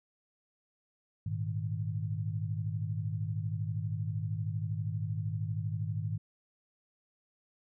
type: chord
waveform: sine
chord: Ab suspended second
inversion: none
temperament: equal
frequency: 103.83 / 116.54 / 155.56 Hz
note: Ab2 / Bb2 / Eb3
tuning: 0 / 0 / 0 cents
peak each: -34 / -38 / -37 dBFS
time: 1.26-6.18 s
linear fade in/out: 5 ms
effects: none